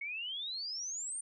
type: exponential sweep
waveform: sine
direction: up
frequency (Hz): 2184 to 9130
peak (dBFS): -37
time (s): 0.01-1.21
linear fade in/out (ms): 5
effects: none